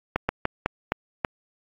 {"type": "slowing click train", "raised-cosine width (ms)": 0.5, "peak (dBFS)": -7, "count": 6, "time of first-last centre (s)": [0.16, 1.248], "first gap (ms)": 130, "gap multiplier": 1.26, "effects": ["AAC 64 kbps"]}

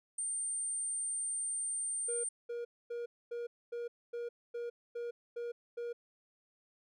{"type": "tone", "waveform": "sine", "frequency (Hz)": 8870, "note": "C#9", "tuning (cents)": 0, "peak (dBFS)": -34, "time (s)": [0.18, 2.29], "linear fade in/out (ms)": 5}
{"type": "tone bursts", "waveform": "triangle", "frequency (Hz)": 474.8, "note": "A#4", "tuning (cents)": 32, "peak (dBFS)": -35, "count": 10, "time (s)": [2.08, 5.93], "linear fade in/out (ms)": 10, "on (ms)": 160, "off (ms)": 250}
{"effects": []}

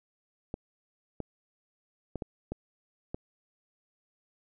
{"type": "clicks", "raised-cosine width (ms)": 2, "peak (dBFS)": -21, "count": 6, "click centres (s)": [0.541, 1.203, 2.157, 2.222, 2.52, 3.145], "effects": []}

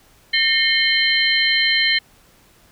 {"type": "tone cluster", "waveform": "sine", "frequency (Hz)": [1822, 2155, 3109, 4122], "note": ["A#6", "C#7", "G7", "C8"], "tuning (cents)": [-40, -49, -15, -27], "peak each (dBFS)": -20, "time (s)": [0.33, 1.99], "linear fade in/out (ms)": 10, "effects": ["pink hiss -53 dBFS RMS until 2.71 s"]}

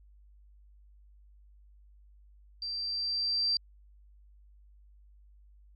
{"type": "tone with level ramp", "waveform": "sine", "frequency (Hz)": 4699, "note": "D8", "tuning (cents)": 0, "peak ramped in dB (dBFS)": [-34, -25], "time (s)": [2.62, 3.57], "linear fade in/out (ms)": 2, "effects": ["added 50 Hz sine -55 dBFS peak until 5.75 s"]}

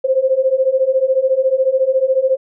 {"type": "beating tone pair", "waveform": "sine", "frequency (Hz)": [517, 531], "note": ["C5", "C5"], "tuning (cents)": [-21, 25], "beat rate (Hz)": 14, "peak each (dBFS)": [-16, -14], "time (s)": [0.04, 2.37], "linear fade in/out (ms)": 10, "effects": []}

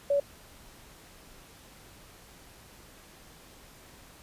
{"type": "tone", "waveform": "sine", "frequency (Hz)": 567, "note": "C#5", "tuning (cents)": 39, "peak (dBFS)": -22, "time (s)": [0.1, 0.2], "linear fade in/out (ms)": 5, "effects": ["pink hiss -53 dBFS RMS until 4.22 s", "resampled to 32000 Hz"]}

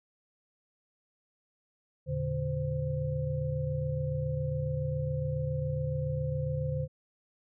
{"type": "tone cluster", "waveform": "sine", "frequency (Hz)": [81.8, 117.2, 144.4, 518], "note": ["E2", "A#2", "D3", "C5"], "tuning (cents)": [-13, 10, -29, -17], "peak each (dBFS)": [-38, -38, -31, -36], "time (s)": [2.06, 6.88], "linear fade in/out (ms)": 50, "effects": []}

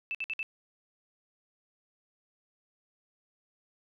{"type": "tone bursts", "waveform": "sine", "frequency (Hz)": 2637, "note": "E7", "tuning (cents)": 0, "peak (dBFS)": -31, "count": 4, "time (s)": [0.11, 0.429], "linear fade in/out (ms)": 0, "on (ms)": 37, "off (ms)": 57, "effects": []}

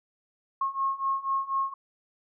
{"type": "beating tone pair", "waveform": "sine", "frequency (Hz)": [1082, 1086.1], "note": ["C#6", "C#6"], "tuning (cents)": [-42, -36], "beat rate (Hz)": 4.1, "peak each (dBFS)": [-30, -28], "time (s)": [0.61, 1.74], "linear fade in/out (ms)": 5, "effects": []}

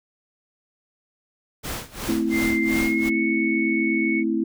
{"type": "noise with tremolo", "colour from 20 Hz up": "pink", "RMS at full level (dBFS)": -29, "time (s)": [1.63, 3.1], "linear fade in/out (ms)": 20, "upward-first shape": "sine", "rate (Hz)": 2.8, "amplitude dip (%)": 90}
{"type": "chord", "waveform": "sine", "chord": "A minor", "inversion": "none", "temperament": "equal with one note detuned", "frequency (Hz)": [221.5, 261.6, 329.6], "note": ["A3", "C4", "E4"], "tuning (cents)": [12, 0, 0], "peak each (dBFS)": [-25, -26, -23], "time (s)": [2.08, 4.44], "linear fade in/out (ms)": 5}
{"type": "tone with pitch glide", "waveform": "sine", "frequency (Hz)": [2093, 2214], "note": ["C7", "C#7"], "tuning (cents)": [0, -3], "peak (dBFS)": -24, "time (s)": [2.3, 4.24], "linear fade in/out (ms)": 50, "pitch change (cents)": 97, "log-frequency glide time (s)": [2.67, 3.18]}
{"effects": []}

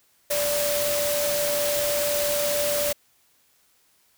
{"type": "tone in noise", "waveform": "sine", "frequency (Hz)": 583, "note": "D5", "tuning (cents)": -13, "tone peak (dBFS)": -24, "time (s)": [0.3, 2.93], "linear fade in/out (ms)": 10, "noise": "white", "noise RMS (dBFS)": -27, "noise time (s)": [0.3, 2.93], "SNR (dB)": 0, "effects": ["white hiss -63 dBFS RMS until 4.17 s"]}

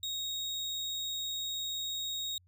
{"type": "tone", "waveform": "35% pulse", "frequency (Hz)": 3761, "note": "A#7", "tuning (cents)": 15, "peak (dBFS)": -32, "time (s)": [0.03, 2.38], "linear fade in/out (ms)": 2, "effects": ["added 90 Hz sine -62 dBFS peak until 2.47 s"]}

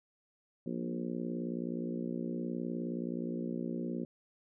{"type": "harmonic tone with a mistuned harmonic", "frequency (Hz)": 59.3, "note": "A#1", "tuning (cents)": 30, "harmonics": [3, 4, 5, 6, 7, 8, 9], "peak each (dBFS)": [-40, -38, -42, -42, -48, -49, -49], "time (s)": [0.66, 4.05], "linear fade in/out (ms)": 5, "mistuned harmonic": 3, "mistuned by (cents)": -20, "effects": []}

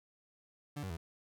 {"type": "tone with pitch steps", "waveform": "30% pulse", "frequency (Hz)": [145.9, 94.7, 82.6], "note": ["D3", "F#2", "E2"], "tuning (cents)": [-11, 41, 4], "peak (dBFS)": -36, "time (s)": [0.76, 0.97], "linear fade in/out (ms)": 10, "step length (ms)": 70, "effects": []}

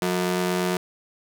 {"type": "ring-modulated tone", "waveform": "sawtooth", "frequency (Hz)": 272.2, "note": "C#4", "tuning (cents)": -31, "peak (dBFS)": -15, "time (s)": [0.02, 0.77], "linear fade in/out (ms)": 2, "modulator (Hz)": 91.8, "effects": []}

